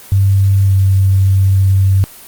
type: tone with pitch glide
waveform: sine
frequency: 97.8 to 96.23 Hz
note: G2 to G2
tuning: -4 to -32 cents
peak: -7 dBFS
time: 0.12-2.04 s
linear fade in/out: 0 ms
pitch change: -28 cents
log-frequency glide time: 0.66-0.73 s
effects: white hiss -36 dBFS RMS until 2.27 s + Opus 24 kbps